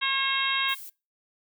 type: harmonic tone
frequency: 540 Hz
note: C#5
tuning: 45 cents flat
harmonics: 2 / 3 / 4 / 5 / 6 / 7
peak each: -31 / -31 / -31 / -31 / -31 / -31 dBFS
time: 0.01-0.75 s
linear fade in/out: 20 ms
type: noise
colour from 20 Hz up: violet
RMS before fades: -42 dBFS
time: 0.68-0.9 s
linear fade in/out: 10 ms
effects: noise-tail reverb RT60 0.3 s tail -24 dB re dry